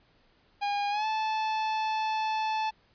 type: tone with pitch glide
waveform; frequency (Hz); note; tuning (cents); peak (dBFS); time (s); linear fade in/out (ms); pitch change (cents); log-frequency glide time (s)
45% pulse; 814 to 872.4; G#5 to A5; -35 to -15; -27; 0.61-2.71; 20; +120; 0.9-1.06
effects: pink hiss -65 dBFS RMS until 2.94 s + resampled to 11025 Hz